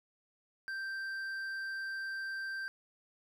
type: tone with hard clipping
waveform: sine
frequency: 1568 Hz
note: G6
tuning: in tune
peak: -38 dBFS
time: 0.68-2.68 s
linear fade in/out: 0 ms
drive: 5 dB
effects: none